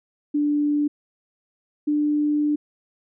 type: tone pair in turn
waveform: sine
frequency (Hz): 293.7 / 296.8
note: D4 / D4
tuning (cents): 0 / +18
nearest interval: unison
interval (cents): 18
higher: second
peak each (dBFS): -18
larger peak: neither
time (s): 0.34-0.88 / 1.87-2.56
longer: second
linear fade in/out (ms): 10
effects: none